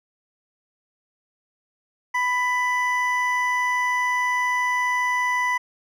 triangle tone pair together, 992.5 / 1987 Hz, B5 / B6, +8 / +10 cents, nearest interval octave, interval 1202 cents, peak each -21 dBFS, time 2.14-5.58 s, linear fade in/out 10 ms, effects none

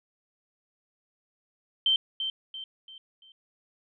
sine tone with echo, 3118 Hz, G7, 10 cents flat, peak -20 dBFS, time 1.86-1.96 s, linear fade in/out 2 ms, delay 340 ms, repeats 4, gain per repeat -8 dB, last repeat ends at 3.32 s, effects none

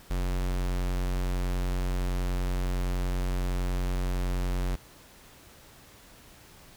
square tone, 45.35 Hz, F#1, 34 cents flat, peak -27 dBFS, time 0.1-4.76 s, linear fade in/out 10 ms, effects pink hiss -53 dBFS RMS until 6.76 s

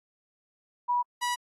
sine / sawtooth tone pair in turn, 974 / 974 Hz, B5 / B5, -24 / -24 cents, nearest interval unison, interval 0 cents, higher neither, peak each -23 dBFS, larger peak neither, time 0.88-1.03 / 1.21-1.36 s, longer neither, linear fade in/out 20 ms, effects AAC 32 kbps

